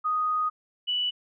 sine tone pair in turn, 1244.5 / 2960 Hz, D#6 / F#7, 0 / 0 cents, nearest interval octave + minor third, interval 1500 cents, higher second, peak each -23 / -24 dBFS, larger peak first, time 0.04-0.5 / 0.87-1.11 s, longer first, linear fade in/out 20 ms, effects none

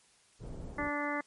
pink low-pass noise, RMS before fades -43 dBFS, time 0.39-0.91 s, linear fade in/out 50 ms, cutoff 500 Hz, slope 12 dB/octave
harmonic tone, 291.4 Hz, D4, 13 cents flat, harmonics 1 / 2 / 3 / 4 / 5 / 6 / 7, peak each -37 / -39 / -40 / -39 / -43 / -40 / -39 dBFS, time 0.78-1.21 s, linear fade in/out 5 ms
effects white hiss -65 dBFS RMS until 1.26 s + MP3 48 kbps

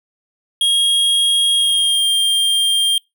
square tone with pitch glide, 3269 to 3198 Hz, G#7 to G7, -28 to +34 cents, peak -13 dBFS, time 0.61-2.98 s, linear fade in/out 2 ms, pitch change -38 cents, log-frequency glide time 1.54-2.07 s, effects noise-tail reverb RT60 0.2 s tail -25 dB re dry

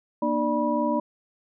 sine tone cluster, 237.1 / 302.4 / 590 / 972 Hz, A#3 / D#4 / D5 / B5, +30 / -49 / +8 / -28 cents, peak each -27 dBFS, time 0.22-1 s, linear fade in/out 5 ms, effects none

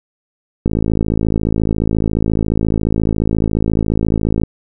click train, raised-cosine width 3 ms, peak -3 dBFS, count 206, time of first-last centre 0.66-4.435 s, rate 54.3 Hz, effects none

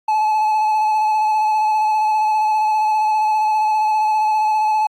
triangle tone with vibrato, 860 Hz, A5, 40 cents flat, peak -12 dBFS, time 0.08-4.87 s, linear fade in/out 5 ms, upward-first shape square, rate 15 Hz, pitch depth 17 cents each way, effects AAC 48 kbps

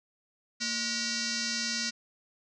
sine tone with frequency modulation, 229.8 Hz, A#3, 25 cents flat, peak -29 dBFS, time 0.6-1.91 s, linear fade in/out 20 ms, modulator 840 Hz, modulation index 7.2, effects none

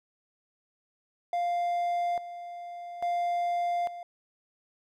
triangle tone with tremolo, 698.5 Hz, F5, in tune, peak -24 dBFS, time 1.33-4.03 s, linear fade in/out 2 ms, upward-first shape square, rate 0.59 Hz, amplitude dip 75%, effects none

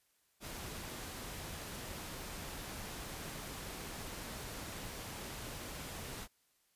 pink noise, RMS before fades -45 dBFS, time 0.4-6.28 s, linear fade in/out 50 ms, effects white hiss -75 dBFS RMS until 6.75 s + resampled to 32000 Hz

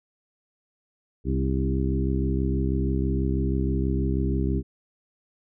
harmonic tone with a mistuned harmonic, 66.2 Hz, C2, 21 cents sharp, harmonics 1 / 2 / 3 / 4 / 5 / 6, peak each -25 / -28 / -30 / -31 / -32 / -33 dBFS, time 1.24-4.63 s, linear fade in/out 50 ms, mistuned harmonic 5, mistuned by -18 cents, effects none

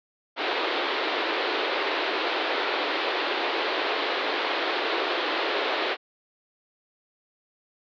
pink band-pass noise, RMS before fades -27 dBFS, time 0.36-5.97 s, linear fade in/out 50 ms, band 320 to 4200 Hz, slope 48 dB/octave, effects none

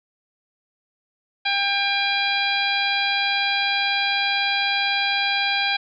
harmonic tone with a mistuned harmonic, 798 Hz, G5, 31 cents sharp, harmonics 1 / 2 / 3 / 4 / 5 / 6, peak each -26 / -26 / -24 / -27 / -27 / -32 dBFS, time 1.45-5.77 s, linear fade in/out 10 ms, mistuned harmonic 4, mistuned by +46 cents, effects none

